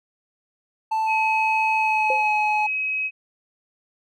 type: tone with pitch glide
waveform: triangle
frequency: 880 to 849 Hz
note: A5 to G#5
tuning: 0 to +38 cents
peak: -18 dBFS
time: 0.91-2.67 s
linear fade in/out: 10 ms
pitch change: -62 cents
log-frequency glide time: 1.75-2.32 s
type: tone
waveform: sine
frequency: 2546 Hz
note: D#7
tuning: 39 cents sharp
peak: -22 dBFS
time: 1.06-3.11 s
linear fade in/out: 50 ms
type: tone with exponential decay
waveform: sine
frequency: 523.3 Hz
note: C5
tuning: in tune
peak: -19 dBFS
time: 2.1-2.28 s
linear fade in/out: 2 ms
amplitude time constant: 38 ms
effects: none